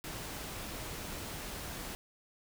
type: noise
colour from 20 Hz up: pink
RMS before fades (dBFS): -42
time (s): 0.04-1.95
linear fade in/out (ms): 0
effects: none

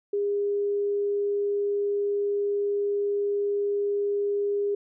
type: tone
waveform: sine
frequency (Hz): 406.3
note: G#4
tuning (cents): -38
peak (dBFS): -23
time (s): 0.13-4.75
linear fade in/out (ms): 5
effects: none

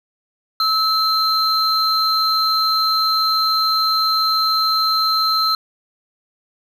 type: tone pair together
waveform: triangle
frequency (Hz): 1300 / 4127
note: E6 / C8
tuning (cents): -24 / -25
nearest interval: octave + minor sixth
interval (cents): 1999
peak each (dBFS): -16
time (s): 0.6-5.55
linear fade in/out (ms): 2
effects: none

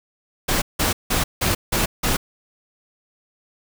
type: noise bursts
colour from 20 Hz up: pink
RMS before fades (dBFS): -20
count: 6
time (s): 0.48-2.17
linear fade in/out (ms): 10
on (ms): 140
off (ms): 170
effects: none

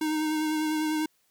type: tone with vibrato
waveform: square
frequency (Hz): 309.6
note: D#4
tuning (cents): -9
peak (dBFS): -26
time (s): 0.01-1.06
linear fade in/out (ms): 5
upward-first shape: sine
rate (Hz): 10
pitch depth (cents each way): 20
effects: white hiss -69 dBFS RMS until 1.3 s

